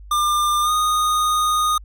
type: tone with pitch glide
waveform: square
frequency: 1198 to 1235.2 Hz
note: D6 to D#6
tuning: +34 to -13 cents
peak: -17 dBFS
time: 0.11-1.78 s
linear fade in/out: 5 ms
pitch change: +53 cents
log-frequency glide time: 0.62-0.71 s
effects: added 50 Hz sine -37 dBFS peak until 1.84 s